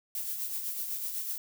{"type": "noise with tremolo", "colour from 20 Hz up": "violet", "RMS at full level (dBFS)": -33, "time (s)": [0.15, 1.38], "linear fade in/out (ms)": 2, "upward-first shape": "triangle", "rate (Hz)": 8, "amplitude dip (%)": 50, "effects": []}